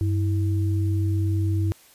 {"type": "tone pair together", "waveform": "sine", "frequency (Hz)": [96.6, 325.3], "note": ["G2", "E4"], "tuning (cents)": [-25, -23], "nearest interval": "octave + major sixth", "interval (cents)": 2102, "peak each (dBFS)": [-20, -30], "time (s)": [0.01, 1.72], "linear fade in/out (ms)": 0, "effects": ["white hiss -53 dBFS RMS until 1.94 s", "resampled to 32000 Hz"]}